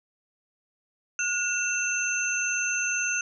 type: tone cluster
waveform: sine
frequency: 1444 / 2688 / 6270 Hz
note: F#6 / E7 / G8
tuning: -43 / +33 / -1 cents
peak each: -29 dBFS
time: 1.19-3.21 s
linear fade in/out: 2 ms
effects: none